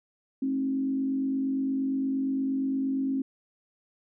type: tone with frequency modulation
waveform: sine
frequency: 268.2 Hz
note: C4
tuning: 43 cents sharp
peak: -25 dBFS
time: 0.42-3.22 s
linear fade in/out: 5 ms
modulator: 48.6 Hz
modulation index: 0.46
effects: none